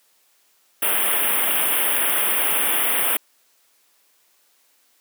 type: band-stop noise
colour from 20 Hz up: white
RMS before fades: -20 dBFS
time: 0.82-3.17 s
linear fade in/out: 5 ms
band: 3400 to 9000 Hz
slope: 96 dB/octave
effects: white hiss -61 dBFS RMS until 5 s + high-pass 300 Hz 12 dB/octave